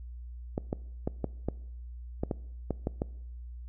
clicks, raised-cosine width 2 ms, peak -16 dBFS, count 10, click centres 0.579 / 0.729 / 1.075 / 1.243 / 1.486 / 2.235 / 2.312 / 2.707 / 2.871 / 3.019 s, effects noise-tail reverb RT60 0.8 s tail -22 dB re dry + added 60 Hz sine -40 dBFS peak until 3.68 s

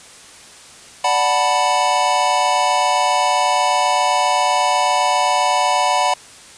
square chord, B minor seventh, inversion first, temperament equal, 587.3 / 740 / 880 / 987.8 Hz, D5 / F#5 / A5 / B5, 0 / 0 / 0 / 0 cents, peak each -24 / -19 / -22 / -19 dBFS, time 1.04-6.14 s, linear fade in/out 5 ms, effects white hiss -41 dBFS RMS until 6.57 s + resampled to 22050 Hz

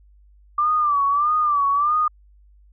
sine tone with vibrato, 1174.7 Hz, D6, in tune, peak -16 dBFS, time 0.58-2.08 s, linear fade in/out 5 ms, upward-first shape sine, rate 1.6 Hz, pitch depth 89 cents each way, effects added 50 Hz sine -49 dBFS peak until 2.72 s

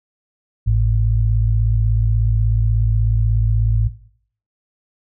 sine tone pair together, 52.74 / 109.2 Hz, G#1 / A2, +27 / -13 cents, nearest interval octave + minor second, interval 1260 cents, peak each -15 dBFS, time 0.66-3.89 s, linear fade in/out 20 ms, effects noise-tail reverb RT60 0.6 s tail -17 dB re dry

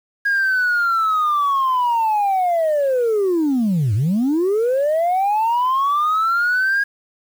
sine linear two-way sweep, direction down then up, 1643 to 96 to 1643 Hz, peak -13 dBFS, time 0.25-6.84 s, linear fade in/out 10 ms, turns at 3.94 s, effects tanh soft clip ceiling -13 dBFS + 7-bit

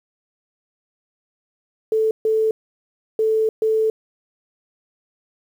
sine tone bursts at uneven times, 439.3 Hz, A4, 3 cents flat, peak -15 dBFS, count 4, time 1.92-2.11 / 2.25-2.51 / 3.19-3.49 / 3.62-3.9 s, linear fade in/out 2 ms, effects 8-bit

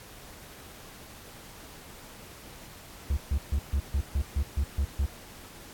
triangle tone bursts, 69.3 Hz, C#2, in tune, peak -21 dBFS, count 10, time 3.1-5.06 s, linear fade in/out 5 ms, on 70 ms, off 140 ms, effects pink hiss -48 dBFS RMS until 5.73 s + AAC 64 kbps

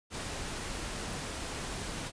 pink noise, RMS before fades -38 dBFS, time 0.1-2.12 s, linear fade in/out 50 ms, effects resampled to 22050 Hz

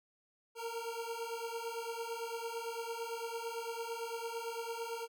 25% pulse beating tone pair, 457.4 / 466.3 Hz, A#4 / A#4, -33 / +1 cents, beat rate 8.9 Hz, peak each -38 / -38 dBFS, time 0.55-5.08 s, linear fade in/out 50 ms, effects none

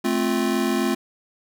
square chord, F major, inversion first, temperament just, 218.3 / 261.9 / 349.2 Hz, A3 / C4 / F4, -13 / +2 / 0 cents, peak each -25 dBFS, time 0.04-0.95 s, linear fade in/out 10 ms, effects none

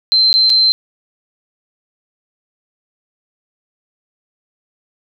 sine tone with dropouts, 4108 Hz, C8, 33 cents flat, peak -8 dBFS, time 0.12-0.72 s, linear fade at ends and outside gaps 0 ms, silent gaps 0.329-0.34 / 0.496-0.501 s, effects none

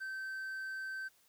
triangle tone, 1548 Hz, G6, 22 cents flat, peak -37 dBFS, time 0-1.09 s, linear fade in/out 20 ms, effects white hiss -69 dBFS RMS until 1.28 s

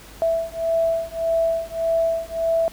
sine beating tone pair, 659.3 / 661 Hz, E5 / E5, 0 / +5 cents, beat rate 1.7 Hz, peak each -22 dBFS, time 0.22-2.68 s, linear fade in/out 0 ms, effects added 50 Hz sine -45 dBFS peak until 2.72 s + pink hiss -44 dBFS RMS until 2.72 s

